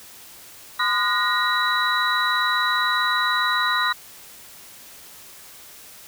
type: tone cluster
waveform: sine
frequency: 1021 / 1221 / 1448 / 1883 / 3927 Hz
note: C6 / D#6 / F#6 / A#6 / B7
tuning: -43 / -33 / -38 / +17 / -11 cents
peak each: -25 dBFS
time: 0.79-3.93 s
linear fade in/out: 10 ms
effects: white hiss -44 dBFS RMS until 6.07 s